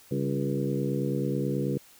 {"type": "harmonic tone with a mistuned harmonic", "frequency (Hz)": 69.3, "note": "C#2", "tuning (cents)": 0, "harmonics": [2, 3, 4, 5, 6, 7], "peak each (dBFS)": [-30, -32, -33, -34, -35, -35], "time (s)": [0.11, 1.78], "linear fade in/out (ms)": 5, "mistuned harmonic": 3, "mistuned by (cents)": -82, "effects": ["white hiss -55 dBFS RMS until 1.99 s"]}